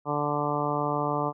harmonic tone, 146.83 Hz, D3, in tune, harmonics 1 / 2 / 3 / 4 / 5 / 6 / 7 / 8, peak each -33 / -33 / -33 / -33 / -33 / -33 / -33 / -33 dBFS, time 0.05-1.33 s, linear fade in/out 50 ms, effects none

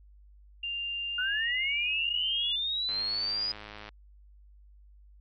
sine tone with pitch glide, 2794 to 2856 Hz, F7 to F7, 0 to +38 cents, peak -31 dBFS, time 0.63-2.56 s, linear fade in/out 5 ms, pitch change +38 cents, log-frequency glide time 1.08-1.52 s
sine linear sweep, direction up, 1442 to 4978 Hz, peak -28 dBFS, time 1.18-3.52 s, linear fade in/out 5 ms
click train, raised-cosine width 0.3 ms, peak -27 dBFS, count 106, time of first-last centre 2.89-3.89 s, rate 105 Hz
effects added 50 Hz sine -52 dBFS peak until 5.2 s + MP3 48 kbps

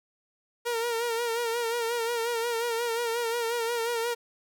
sawtooth tone with vibrato, 466.7 Hz, A#4, 2 cents sharp, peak -23 dBFS, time 0.65-4.15 s, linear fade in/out 20 ms, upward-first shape sine, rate 5.6 Hz, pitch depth 54 cents each way, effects none

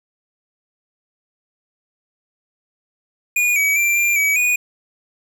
square tone with pitch steps, 2444 / 2274 / 2359 / 2383 / 2278 / 2465 Hz, D#7 / C#7 / D7 / D7 / C#7 / D#7, -32 / +44 / +7 / +25 / +47 / -17 cents, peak -15 dBFS, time 3.36-4.56 s, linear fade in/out 5 ms, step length 200 ms, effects 8-bit

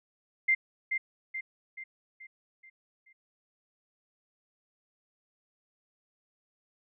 sine tone with echo, 2093 Hz, C7, in tune, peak -21 dBFS, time 0.48-0.55 s, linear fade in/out 10 ms, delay 430 ms, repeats 6, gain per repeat -6 dB, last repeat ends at 3.13 s, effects none

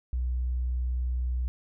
triangle tone with tanh clipping, 62 Hz, B1, 7 cents sharp, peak -26 dBFS, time 0.13-1.48 s, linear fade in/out 0 ms, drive 5 dB, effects none

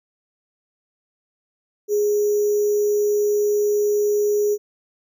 sine tone with sample-and-hold, 415.3 Hz, G#4, in tune, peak -16 dBFS, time 1.88-4.58 s, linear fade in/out 50 ms, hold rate 6300 Hz, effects none

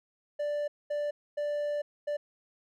triangle tone bursts at uneven times, 587.3 Hz, D5, in tune, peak -27 dBFS, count 4, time 0.39-0.68 / 0.9-1.11 / 1.37-1.82 / 2.07-2.17 s, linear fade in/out 10 ms, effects none

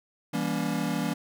square chord, E diminished seventh, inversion none, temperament just, 164.81 / 197.78 / 237.3 / 284.8 Hz, E3 / G3 / Bb3 / Db4, 0 / +16 / +31 / +47 cents, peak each -33 dBFS, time 0.33-1.14 s, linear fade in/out 10 ms, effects none

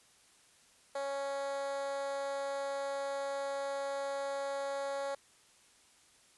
10% pulse tone with high-pass filter, 277.2 Hz, C#4, in tune, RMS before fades -37 dBFS, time 0.95-5.15 s, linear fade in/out 5 ms, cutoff 600 Hz, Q 5.9, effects white hiss -64 dBFS RMS until 6.37 s + resampled to 24000 Hz

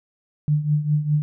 sine tone with tremolo, 149.7 Hz, D3, 33 cents sharp, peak -14 dBFS, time 0.48-1.22 s, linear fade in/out 0 ms, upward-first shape triangle, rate 4.9 Hz, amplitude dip 80%, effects none

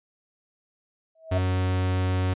sine tone with exponential growth, 646 Hz, E5, 35 cents flat, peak -23 dBFS, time 1.15-1.38 s, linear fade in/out 5 ms, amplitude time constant 50 ms
45% pulse tone, 92.5 Hz, F#2, in tune, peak -22 dBFS, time 1.31-2.34 s, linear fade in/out 10 ms
effects resampled to 8000 Hz

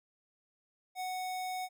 square tone, 740 Hz, F#5, in tune, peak -36 dBFS, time 0.95-1.69 s, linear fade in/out 50 ms, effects none

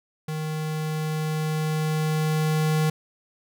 square tone with level ramp, 155.56 Hz, D#3, in tune, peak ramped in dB -28 to -20 dBFS, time 0.28-2.9 s, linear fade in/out 5 ms, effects none

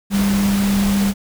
sine tone in noise, 199.3 Hz, G3, 29 cents sharp, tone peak -14 dBFS, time 0.1-1.14 s, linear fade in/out 50 ms, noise pink, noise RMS -25 dBFS, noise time 0.1-1.14 s, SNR +8 dB, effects none

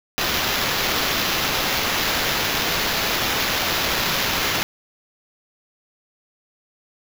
blue noise with sample-and-hold, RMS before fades -22 dBFS, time 0.18-4.63 s, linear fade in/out 0 ms, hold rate 8820 Hz, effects none

